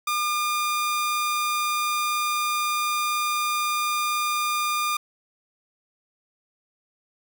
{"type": "tone", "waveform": "sawtooth", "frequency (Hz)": 1207, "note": "D6", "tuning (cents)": 47, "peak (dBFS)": -19, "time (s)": [0.07, 4.97], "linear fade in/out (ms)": 5, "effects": []}